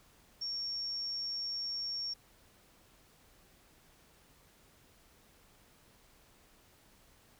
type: tone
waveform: sine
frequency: 5510 Hz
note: F8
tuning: 24 cents flat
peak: -35 dBFS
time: 0.41-2.14 s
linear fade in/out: 10 ms
effects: pink hiss -64 dBFS RMS until 7.39 s